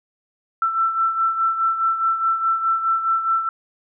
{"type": "beating tone pair", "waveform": "sine", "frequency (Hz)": [1335, 1339.8], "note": ["E6", "E6"], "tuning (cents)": [22, 28], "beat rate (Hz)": 4.8, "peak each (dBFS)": [-18, -25], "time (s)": [0.62, 3.49], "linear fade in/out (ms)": 2, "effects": []}